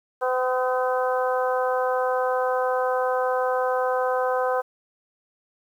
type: harmonic tone with a mistuned harmonic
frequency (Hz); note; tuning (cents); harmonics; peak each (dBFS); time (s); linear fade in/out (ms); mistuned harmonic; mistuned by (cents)
254.7; C4; -46; 2 / 3 / 4 / 5 / 6; -23 / -27 / -29 / -31 / -33; 0.21-4.62; 20; 5; -18
effects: 9-bit